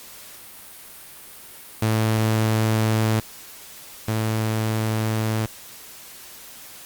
sawtooth tone pair in turn, 110 / 110 Hz, A2 / A2, 0 / 0 cents, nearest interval unison, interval 0 cents, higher neither, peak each -14 / -17 dBFS, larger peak first, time 1.82-3.2 / 4.08-5.46 s, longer neither, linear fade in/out 5 ms, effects white hiss -42 dBFS RMS until 6.85 s + Opus 48 kbps

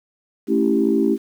sine chord, A dominant seventh, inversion none, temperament equal, 220 / 277.2 / 329.6 / 392 Hz, A3 / C#4 / E4 / G4, 0 / 0 / 0 / 0 cents, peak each -20 dBFS, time 0.47-1.18 s, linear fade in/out 50 ms, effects tanh soft clip ceiling -4 dBFS + 8-bit

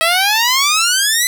10% pulse exponential sweep, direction up, 640 to 2029 Hz, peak -3 dBFS, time 0.01-1.27 s, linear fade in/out 0 ms, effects none

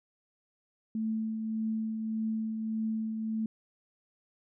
sine tone with tremolo, 220.5 Hz, A3, 4 cents sharp, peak -28 dBFS, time 0.95-3.46 s, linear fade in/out 2 ms, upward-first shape triangle, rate 1.7 Hz, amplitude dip 40%, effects none

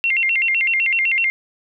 sine tone with vibrato, 2400 Hz, D7, 37 cents sharp, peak -15 dBFS, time 0.04-1.3 s, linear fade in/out 0 ms, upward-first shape square, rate 7.9 Hz, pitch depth 220 cents each way, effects none

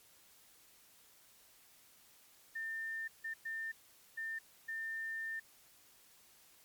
sine tone bursts at uneven times, 1800 Hz, A6, 39 cents sharp, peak -38 dBFS, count 5, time 2.55-3.08 / 3.24-3.34 / 3.45-3.72 / 4.17-4.39 / 4.68-5.4 s, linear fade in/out 10 ms, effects white hiss -64 dBFS RMS until 6.64 s + MP3 96 kbps

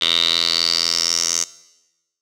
10% pulse tone with band-pass filter sweep, 84.1 Hz, E2, 35 cents sharp, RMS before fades -19 dBFS, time 0.01-1.44 s, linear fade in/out 5 ms, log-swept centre 3500 to 6300 Hz, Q 7.1, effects noise-tail reverb RT60 1.0 s tail -19 dB re dry

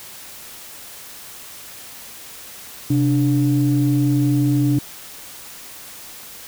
sine tone pair together, 130.81 / 293.7 Hz, C3 / D4, 0 / 0 cents, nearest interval octave + major second, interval 1400 cents, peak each -16 dBFS, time 2.9-4.79 s, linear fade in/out 5 ms, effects tanh soft clip ceiling -8 dBFS + white hiss -38 dBFS RMS until 6.47 s

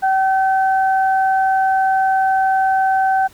sine tone pair together, 766 / 1533.9 Hz, G5 / G6, -40 / -38 cents, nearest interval octave, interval 1202 cents, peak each -13 / -22 dBFS, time 0.02-3.28 s, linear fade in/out 20 ms, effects pink hiss -47 dBFS RMS until 3.33 s

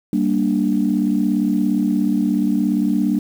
sine chord, G minor, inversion none, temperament equal, 196 / 233.1 / 293.7 Hz, G3 / Bb3 / D4, 0 / 0 / 0 cents, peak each -19 dBFS, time 0.13-3.19 s, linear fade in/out 2 ms, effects tanh soft clip ceiling -6 dBFS + 7-bit

